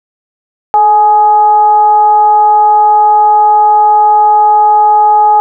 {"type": "tone with frequency modulation", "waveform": "sine", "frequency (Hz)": 840, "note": "G#5", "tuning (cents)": 19, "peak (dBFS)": -3, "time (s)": [0.74, 5.4], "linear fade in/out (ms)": 0, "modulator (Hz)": 407, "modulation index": 0.3, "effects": []}